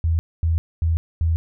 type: tone bursts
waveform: sine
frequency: 82 Hz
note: E2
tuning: 9 cents flat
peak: -16 dBFS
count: 4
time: 0.04-1.36 s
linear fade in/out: 0 ms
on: 150 ms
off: 240 ms
effects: none